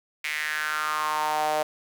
sawtooth tone with high-pass filter sweep, 153.1 Hz, D#3, 28 cents flat, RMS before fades -27 dBFS, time 0.24-1.63 s, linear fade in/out 5 ms, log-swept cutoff 2200 to 640 Hz, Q 4.9, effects none

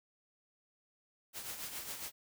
white noise with tremolo, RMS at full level -41 dBFS, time 1.33-2.12 s, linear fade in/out 50 ms, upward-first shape triangle, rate 7.3 Hz, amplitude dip 60%, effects none

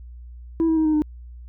sine tone with pitch steps, 328.1 / 321.7 / 315.5 / 309.3 / 303.3 Hz, E4 / E4 / D#4 / D#4 / D#4, -8 / -42 / +24 / -10 / -44 cents, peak -14 dBFS, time 0.6-1.02 s, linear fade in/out 0 ms, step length 84 ms, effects tanh soft clip ceiling -15 dBFS + added 60 Hz sine -37 dBFS peak until 1.48 s

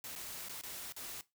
white noise with dropouts, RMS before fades -45 dBFS, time 0.04-1.21 s, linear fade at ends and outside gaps 1 ms, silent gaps 0.153-0.16 / 0.486-0.494 / 0.613-0.635 / 0.923-0.964 s, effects noise-tail reverb RT60 0.2 s tail -18 dB re dry

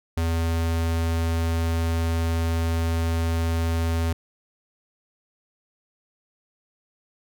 square tone, 82.7 Hz, E2, 6 cents sharp, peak -22 dBFS, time 0.17-4.13 s, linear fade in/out 5 ms, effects none

